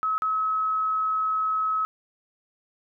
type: tone with dropouts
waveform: sine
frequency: 1285 Hz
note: E6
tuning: 45 cents flat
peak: -22 dBFS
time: 0.03-1.85 s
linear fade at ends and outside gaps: 0 ms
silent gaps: 0.18-0.221 s
effects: none